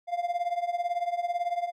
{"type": "tone with tremolo", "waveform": "triangle", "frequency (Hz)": 698.5, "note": "F5", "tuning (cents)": 0, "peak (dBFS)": -21, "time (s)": [0.07, 1.72], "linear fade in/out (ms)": 50, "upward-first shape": "triangle", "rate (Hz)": 18, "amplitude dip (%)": 90, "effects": []}